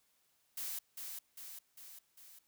blue noise with echo, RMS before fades -41 dBFS, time 0.57-0.79 s, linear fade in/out 5 ms, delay 400 ms, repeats 4, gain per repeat -4 dB, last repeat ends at 2.39 s, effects white hiss -75 dBFS RMS until 2.47 s

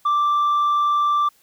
sine tone, 1174.7 Hz, D6, in tune, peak -13 dBFS, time 0.05-1.29 s, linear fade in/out 10 ms, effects tanh soft clip ceiling -15 dBFS + white hiss -58 dBFS RMS until 1.42 s

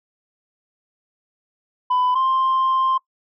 sine tone pair in turn, 1000 / 1050.9 Hz, B5 / C6, +21 / +7 cents, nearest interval minor second, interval 86 cents, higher second, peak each -14 dBFS, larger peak neither, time 1.9-2.15 / 2.15-2.98 s, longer second, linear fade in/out 10 ms, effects noise-tail reverb RT60 0.1 s tail -22 dB re dry + tanh soft clip ceiling -14 dBFS

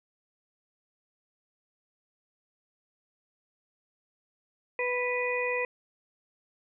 harmonic tone, 493.9 Hz, B4, in tune, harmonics 1 / 2 / 4 / 5, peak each -30 / -36 / -33 / -33 dBFS, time 4.79-5.65 s, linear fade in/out 2 ms, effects none

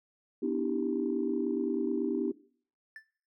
sine chord, E minor seventh, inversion second, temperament equal with one note detuned, 246.9 / 293.7 / 323.2 / 392 Hz, B3 / D4 / E4 / G4, 0 / 0 / -34 / 0 cents, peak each -33 dBFS, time 0.42-2.32 s, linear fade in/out 10 ms
triangle tone with exponential decay, 1760 Hz, A6, in tune, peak -38 dBFS, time 2.96-3.08 s, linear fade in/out 1 ms, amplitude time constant 24 ms
effects noise-tail reverb RT60 0.5 s tail -19 dB re dry + tanh soft clip ceiling -18 dBFS

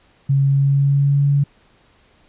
sine tone with pitch glide, 137.8 to 141.76 Hz, C#3 to C#3, -10 to +39 cents, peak -12 dBFS, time 0.29-1.44 s, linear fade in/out 10 ms, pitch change +49 cents, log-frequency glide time 0.42-1.27 s, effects pink hiss -55 dBFS RMS until 2.28 s + resampled to 8000 Hz

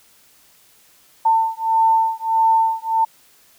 sine beating tone pair, 896 / 897.6 Hz, A5 / A5, +31 / +34 cents, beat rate 1.6 Hz, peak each -17 dBFS, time 1.25-3.05 s, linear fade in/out 10 ms, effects white hiss -53 dBFS RMS until 3.58 s

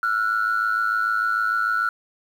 sine tone pair together, 1348 / 1454.7 Hz, E6 / F#6, +38 / -30 cents, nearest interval minor second, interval 132 cents, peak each -21 dBFS, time 0.03-1.89 s, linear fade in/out 2 ms, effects tanh soft clip ceiling -14 dBFS + 8-bit

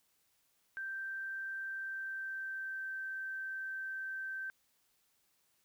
sine tone with pitch glide, 1567 to 1554.4 Hz, G6 to G6, -1 to -15 cents, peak -38 dBFS, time 0.77-4.5 s, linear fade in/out 0 ms, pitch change -14 cents, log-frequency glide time 1.66-2.91 s, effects white hiss -75 dBFS RMS until 5.64 s

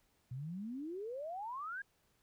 sine exponential sweep, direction up, 120.2 to 1661.2 Hz, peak -40 dBFS, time 0.31-1.82 s, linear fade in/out 5 ms, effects pink hiss -75 dBFS RMS until 2.22 s

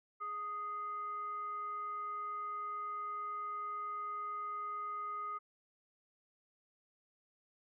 sine tone with frequency modulation, 1244.5 Hz, D#6, in tune, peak -38 dBFS, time 0.2-5.39 s, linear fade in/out 20 ms, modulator 829 Hz, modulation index 0.24, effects none

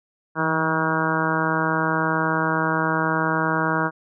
harmonic tone with a mistuned harmonic, 159.4 Hz, D#3, 42 cents sharp, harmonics 1 / 2 / 3 / 4 / 5 / 6 / 7 / 8 / 9 / 10, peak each -27 / -27 / -30 / -30 / -32 / -27 / -28 / -31 / -26 / -30 dBFS, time 0.35-3.91 s, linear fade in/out 50 ms, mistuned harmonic 1, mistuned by +48 cents, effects none

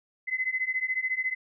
sine beating tone pair, 2029 / 2043 Hz, B6 / C7, +46 / -42 cents, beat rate 14 Hz, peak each -30 / -29 dBFS, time 0.27-1.35 s, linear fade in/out 20 ms, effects none

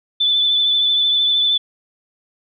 sine tone with vibrato, 3501 Hz, A7, 9 cents flat, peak -13 dBFS, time 0.2-1.58 s, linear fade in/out 10 ms, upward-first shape sine, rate 13 Hz, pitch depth 22 cents each way, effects none

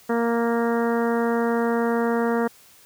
harmonic tone, 233.1 Hz, A#3, in tune, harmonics 1 / 2 / 3 / 4 / 5 / 6 / 7 / 8, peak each -23 / -23 / -30 / -31 / -34 / -34 / -37 / -37 dBFS, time 0.09-2.48 s, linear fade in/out 10 ms, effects white hiss -52 dBFS RMS until 2.85 s

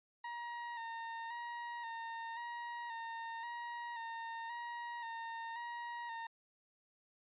30% pulse tone with vibrato, 932.3 Hz, A#5, in tune, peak -39 dBFS, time 0.24-6.27 s, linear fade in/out 5 ms, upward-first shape square, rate 0.94 Hz, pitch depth 31 cents each way, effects resampled to 8000 Hz

